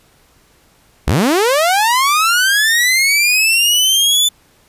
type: linear sweep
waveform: sawtooth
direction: up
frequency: 47.26 to 3520 Hz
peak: -7 dBFS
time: 1.07-4.29 s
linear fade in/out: 10 ms
effects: pink hiss -52 dBFS RMS until 4.68 s + resampled to 32000 Hz